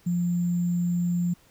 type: tone with sample-and-hold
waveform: sine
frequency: 174.61 Hz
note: F3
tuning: in tune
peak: -22 dBFS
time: 0.06-1.34 s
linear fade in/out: 10 ms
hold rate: 7350 Hz
effects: pink hiss -59 dBFS RMS until 1.5 s